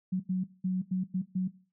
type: tone bursts at uneven times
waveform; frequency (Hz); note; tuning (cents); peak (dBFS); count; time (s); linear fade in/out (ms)
sine; 185; F#3; 0; -26; 6; 0.12-0.2 / 0.29-0.44 / 0.64-0.82 / 0.91-1.04 / 1.14-1.22 / 1.35-1.48; 10
effects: noise-tail reverb RT60 0.4 s tail -19 dB re dry